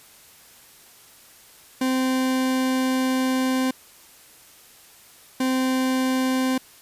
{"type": "tone bursts at uneven times", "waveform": "40% pulse", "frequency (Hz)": 259.4, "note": "C4", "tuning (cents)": -15, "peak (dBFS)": -19, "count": 2, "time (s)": [[1.81, 3.71], [5.4, 6.58]], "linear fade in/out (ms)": 5, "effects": ["white hiss -50 dBFS RMS until 6.81 s", "resampled to 32000 Hz"]}